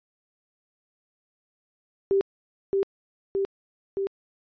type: tone with echo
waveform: sine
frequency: 392 Hz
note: G4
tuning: in tune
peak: -18 dBFS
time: 2.11-2.21 s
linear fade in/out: 0 ms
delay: 620 ms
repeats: 3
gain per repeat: -2 dB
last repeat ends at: 4.07 s
effects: resampled to 11025 Hz